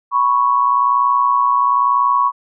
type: tone pair together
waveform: sine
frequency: 987.7 / 1108.7 Hz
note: B5 / C#6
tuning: 0 / 0 cents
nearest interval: major second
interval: 200 cents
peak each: -16 / -13 dBFS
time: 0.11-2.32 s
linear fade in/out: 50 ms
effects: none